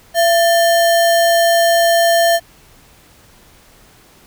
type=tone with sample-and-hold; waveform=sine; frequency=676 Hz; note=E5; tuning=43 cents sharp; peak=-9 dBFS; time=0.14-2.4 s; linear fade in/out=50 ms; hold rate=2450 Hz; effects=pink hiss -47 dBFS RMS until 4.26 s